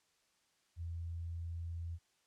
sine tone, 84.2 Hz, E2, 37 cents sharp, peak -39 dBFS, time 0.76-1.99 s, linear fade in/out 50 ms, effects white hiss -75 dBFS RMS until 2.26 s + low-pass 8000 Hz 12 dB/octave

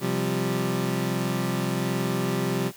25% pulse chord, C suspended fourth, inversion none, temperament equal, 130.81 / 174.61 / 196 Hz, C3 / F3 / G3, 0 / 0 / 0 cents, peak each -25 dBFS, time 0-2.72 s, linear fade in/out 50 ms, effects white hiss -48 dBFS RMS until 2.76 s

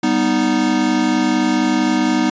square chord, G augmented, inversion none, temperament equal, 196 / 246.9 / 311.1 Hz, G3 / B3 / D#4, 0 / 0 / 0 cents, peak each -23 / -18 / -18 dBFS, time 0.03-2.3 s, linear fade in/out 5 ms, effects resampled to 16000 Hz

